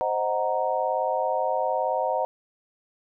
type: chord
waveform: sine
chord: C half-diminished seventh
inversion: none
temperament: equal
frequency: 523.3 / 622.3 / 740 / 932.3 Hz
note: C5 / Eb5 / Gb5 / Bb5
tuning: 0 / 0 / 0 / 0 cents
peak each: -28 dBFS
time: 0.01-2.25 s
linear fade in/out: 0 ms
effects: none